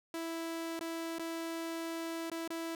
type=tone with dropouts; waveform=sawtooth; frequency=329.9 Hz; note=E4; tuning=1 cent sharp; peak=-33 dBFS; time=0.14-2.75 s; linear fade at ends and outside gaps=2 ms; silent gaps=0.793-0.809 / 1.185-1.194 / 2.3-2.316 / 2.477-2.503 s; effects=none